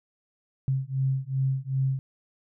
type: beating tone pair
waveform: sine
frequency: 132.3 / 134.9 Hz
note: C3 / C#3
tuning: +20 / -47 cents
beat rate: 2.6 Hz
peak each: -27 / -27 dBFS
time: 0.68-1.99 s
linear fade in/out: 0 ms
effects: none